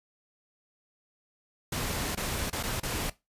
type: noise with dropouts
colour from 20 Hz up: pink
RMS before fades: -32 dBFS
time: 1.72-3.1 s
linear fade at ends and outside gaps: 5 ms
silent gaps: 2.151-2.172 / 2.501-2.528 / 2.629-2.634 / 2.801-2.831 s
effects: noise-tail reverb RT60 0.2 s tail -18 dB re dry + resampled to 32000 Hz